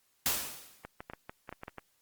white noise with exponential decay, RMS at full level -27 dBFS, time 0.26-0.86 s, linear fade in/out 0 ms, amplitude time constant 130 ms
clicks, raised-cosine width 0.5 ms, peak -26 dBFS, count 10, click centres 0.85 / 1.005 / 1.099 / 1.135 / 1.295 / 1.492 / 1.526 / 1.634 / 1.681 / 1.783 s
effects white hiss -72 dBFS RMS until 2.01 s + Opus 48 kbps

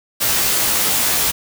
white noise with comb filter, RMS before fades -17 dBFS, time 0.2-1.32 s, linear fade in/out 20 ms, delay 17 ms, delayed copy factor +0.95, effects none

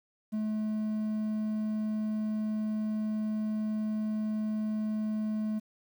triangle tone, 215.1 Hz, A3, 39 cents flat, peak -27 dBFS, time 0.32-5.6 s, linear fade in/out 20 ms, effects 10-bit

